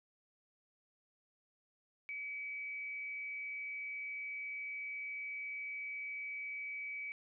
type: tone with frequency modulation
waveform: sine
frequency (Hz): 2283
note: D7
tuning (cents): -50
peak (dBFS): -40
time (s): 2.09-7.12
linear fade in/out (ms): 0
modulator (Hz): 174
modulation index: 0.24
effects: none